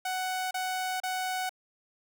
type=tone bursts; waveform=sawtooth; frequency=744 Hz; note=F#5; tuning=9 cents sharp; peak=-26 dBFS; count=3; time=0.05-1.494 s; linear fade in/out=5 ms; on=460 ms; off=32 ms; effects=none